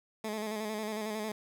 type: tone with vibrato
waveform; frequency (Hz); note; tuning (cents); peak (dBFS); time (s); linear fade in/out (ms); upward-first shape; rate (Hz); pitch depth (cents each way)
15% pulse; 214.8; A3; -41; -28; 0.24-1.32; 5; square; 11; 38
effects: none